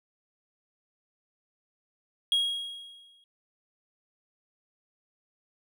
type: tone with exponential decay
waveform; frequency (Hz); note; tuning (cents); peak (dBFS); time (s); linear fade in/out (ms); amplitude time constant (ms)
triangle; 3288; G#7; -18; -19; 2.32-3.24; 1; 200
effects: none